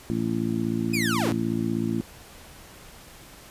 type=harmonic tone; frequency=56.3 Hz; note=A1; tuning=40 cents sharp; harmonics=2 / 3 / 4 / 5 / 6; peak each=-32 / -32 / -27 / -31 / -30 dBFS; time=0.1-2.01 s; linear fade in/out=0 ms
type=linear sweep; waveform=sawtooth; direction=down; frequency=2555 to 57.2 Hz; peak=-22 dBFS; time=0.93-1.33 s; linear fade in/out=10 ms
effects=pink hiss -47 dBFS RMS until 3.5 s + resampled to 32000 Hz